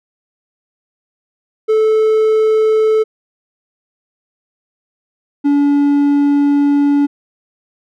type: tone pair in turn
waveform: triangle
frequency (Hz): 436.4 / 286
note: A4 / D4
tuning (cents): -14 / -46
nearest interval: perfect fifth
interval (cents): 732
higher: first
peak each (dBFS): -7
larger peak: neither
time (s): 1.68-3.04 / 5.44-7.07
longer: second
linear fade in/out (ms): 20
effects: none